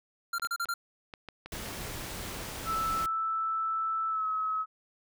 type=tone bursts; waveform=square; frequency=1383 Hz; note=F6; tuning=17 cents flat; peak=-30 dBFS; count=5; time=0.33-0.74 s; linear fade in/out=5 ms; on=54 ms; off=35 ms
type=clicks; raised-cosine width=0.3 ms; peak=-26 dBFS; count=10; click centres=0.397 / 0.449 / 0.656 / 1.138 / 1.287 / 1.46 / 1.553 / 1.66 / 2.063 / 2.107 s
type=noise; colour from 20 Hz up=pink; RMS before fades=-39 dBFS; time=1.52-3.06 s; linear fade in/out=2 ms
type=tone with pitch glide; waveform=sine; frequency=1318.5 to 1283.2 Hz; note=E6 to E6; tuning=0 to -47 cents; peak=-28 dBFS; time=2.65-4.66 s; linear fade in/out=50 ms; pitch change=-47 cents; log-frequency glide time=4.09-4.26 s
effects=none